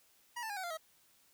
25% pulse tone with pitch steps, 960 / 885.4 / 816.6 / 753.2 / 694.7 / 640.7 Hz, B5 / A5 / G#5 / F#5 / F5 / E5, -49 / +11 / -29 / +31 / -9 / -49 cents, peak -35 dBFS, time 0.36-0.774 s, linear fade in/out 10 ms, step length 69 ms, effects white hiss -68 dBFS RMS until 1.33 s

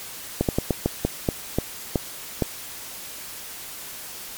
slowing click train, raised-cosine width 2 ms, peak -6 dBFS, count 10, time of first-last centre 0.41-2.423 s, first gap 78 ms, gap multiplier 1.25, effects white hiss -37 dBFS RMS until 4.37 s + MP3 96 kbps

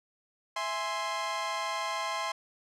sawtooth chord, E augmented, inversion none, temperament equal, 659.3 / 830.6 / 1046.5 Hz, E5 / G#5 / B#5, 0 / 0 / 0 cents, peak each -34 / -34 / -29 dBFS, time 0.56-2.32 s, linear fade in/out 5 ms, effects low-pass 7000 Hz 12 dB/octave

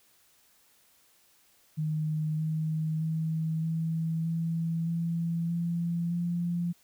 sine tone with pitch steps, 155 / 157.44 / 159.91 / 162.42 / 164.98 / 167.57 / 170.2 / 172.88 Hz, D#3 / D#3 / D#3 / E3 / E3 / E3 / F3 / F3, -6 / +21 / +48 / -25 / +2 / +29 / -44 / -17 cents, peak -27 dBFS, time 1.77-6.73 s, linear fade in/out 20 ms, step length 620 ms, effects white hiss -64 dBFS RMS until 6.83 s

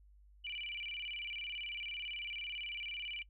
sine tone with vibrato, 2637 Hz, E7, in tune, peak -40 dBFS, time 0.44-3.23 s, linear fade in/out 10 ms, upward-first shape square, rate 18 Hz, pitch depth 200 cents each way, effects noise-tail reverb RT60 0.1 s tail -22 dB re dry + added 50 Hz sine -59 dBFS peak until 3.29 s

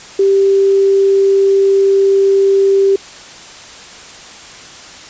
sine tone, 392 Hz, G4, in tune, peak -7 dBFS, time 0.19-2.96 s, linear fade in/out 5 ms, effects white hiss -34 dBFS RMS until 5.09 s + resampled to 16000 Hz

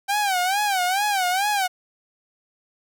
sawtooth tone with vibrato, 775 Hz, G5, 20 cents flat, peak -16 dBFS, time 0.08-1.68 s, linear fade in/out 20 ms, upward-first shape sine, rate 2.3 Hz, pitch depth 140 cents each way, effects none

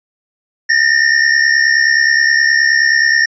square tone pair together, 1795.2 / 1864.7 Hz, A6 / A#6, +34 / 0 cents, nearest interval minor second, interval 66 cents, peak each -12 / -13 dBFS, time 0.69-3.26 s, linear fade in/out 10 ms, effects resampled to 16000 Hz

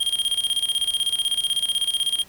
square tone with tremolo, 3219 Hz, G7, 45 cents sharp, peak -19 dBFS, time 0-2.24 s, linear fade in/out 10 ms, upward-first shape square, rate 16 Hz, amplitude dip 75%, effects pink hiss -50 dBFS RMS until 2.28 s

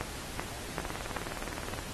two click trains, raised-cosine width 0.5 ms, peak -21 / -17 dBFS, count 20 / 4, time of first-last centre 0.8-1.79 / 0.01-1.168 s, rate 19.2 / 2.59 Hz, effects pink hiss -42 dBFS RMS until 1.93 s + AAC 32 kbps

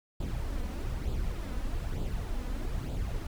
brown noise with flanger, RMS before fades -33 dBFS, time 0.2-3.27 s, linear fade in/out 5 ms, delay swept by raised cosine 0.25 to 4.05 ms, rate 1.1 Hz, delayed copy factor +0.55, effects none

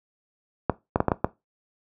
clicks, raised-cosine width 1 ms, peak -5 dBFS, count 6, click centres 0.697 / 0.959 / 1.004 / 1.083 / 1.118 / 1.245 s, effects noise-tail reverb RT60 0.2 s tail -18 dB re dry + high-pass 60 Hz 12 dB/octave

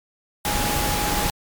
sine tone in noise, 830.6 Hz, G#5, in tune, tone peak -27 dBFS, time 0.45-1.3 s, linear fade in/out 0 ms, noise pink, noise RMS -23 dBFS, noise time 0.45-1.3 s, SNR -7 dB, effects MP3 96 kbps

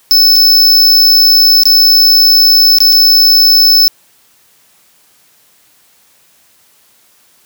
square tone with dropouts, 5260 Hz, E8, 5 cents flat, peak -4 dBFS, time 0.11-3.88 s, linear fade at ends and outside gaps 0 ms, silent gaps 0.359-0.363 / 1.634-1.655 / 2.785-2.804 / 2.924-2.928 s, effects white hiss -49 dBFS RMS until 7.45 s + high-pass 80 Hz 12 dB/octave

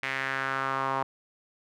sawtooth tone with band-pass filter sweep, 134.4 Hz, C3, 47 cents sharp, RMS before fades -30 dBFS, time 0.03-1.03 s, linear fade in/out 2 ms, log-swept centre 2100 to 970 Hz, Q 3, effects none

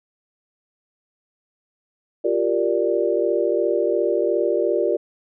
sine chord, G minor seventh, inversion third, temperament equal, 349.2 / 392 / 466.2 / 587.3 Hz, F4 / G4 / Bb4 / D5, 0 / 0 / 0 / 0 cents, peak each -23 dBFS, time 2.24-4.97 s, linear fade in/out 10 ms, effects none

